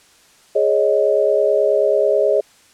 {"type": "chord", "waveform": "sine", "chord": "Ab suspended fourth", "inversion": "none", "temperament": "just", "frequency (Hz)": [415.3, 553.7, 623], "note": ["Ab4", "Db5", "Eb5"], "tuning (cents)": [0, -2, 2], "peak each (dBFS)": -17, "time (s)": [0.55, 2.41], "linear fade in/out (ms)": 10, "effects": ["white hiss -51 dBFS RMS until 2.73 s", "low-pass 9000 Hz 12 dB/octave"]}